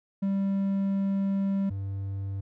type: tone pair in turn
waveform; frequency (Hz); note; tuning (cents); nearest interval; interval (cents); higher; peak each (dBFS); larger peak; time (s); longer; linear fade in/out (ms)
triangle; 196 / 98; G3 / G2; 0 / 0; octave; 1200; first; -22 / -28; first; 0.22-1.7 / 1.7-2.41; first; 10
effects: none